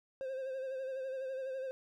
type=tone with vibrato; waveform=triangle; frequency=527 Hz; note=C5; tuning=12 cents sharp; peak=-35 dBFS; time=0.21-1.71 s; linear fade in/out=0 ms; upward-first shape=sine; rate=12 Hz; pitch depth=42 cents each way; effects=none